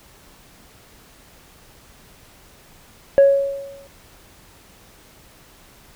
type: tone with exponential decay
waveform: sine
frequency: 554.4 Hz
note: C#5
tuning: in tune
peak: -4 dBFS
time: 3.18-3.87 s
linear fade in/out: 0 ms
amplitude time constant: 150 ms
effects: tanh soft clip ceiling -6 dBFS + pink hiss -49 dBFS RMS until 5.95 s